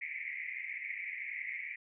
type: band-pass noise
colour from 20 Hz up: pink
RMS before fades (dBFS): -41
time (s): 0.01-1.76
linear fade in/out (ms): 10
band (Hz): 2000 to 2300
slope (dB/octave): 96
effects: none